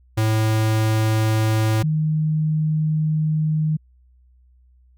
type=tone pair in turn; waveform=square / sine; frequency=109.7 / 155.14 Hz; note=A2 / D#3; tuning=-5 / -5 cents; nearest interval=tritone; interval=600 cents; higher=second; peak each=-17 dBFS; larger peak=neither; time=0.17-1.83 / 1.83-3.77 s; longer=second; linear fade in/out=10 ms; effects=added 62 Hz sine -51 dBFS peak until 4.97 s